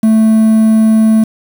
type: tone with quantisation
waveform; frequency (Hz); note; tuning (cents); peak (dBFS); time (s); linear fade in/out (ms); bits
triangle; 220; A3; 0; -3; 0.03-1.24; 5; 5
effects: none